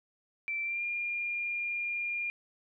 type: tone with pitch glide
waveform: sine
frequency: 2338 to 2408 Hz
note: D7 to D7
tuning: -8 to +43 cents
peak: -31 dBFS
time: 0.48-2.3 s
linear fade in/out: 0 ms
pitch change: +51 cents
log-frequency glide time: 0.63-0.83 s
effects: none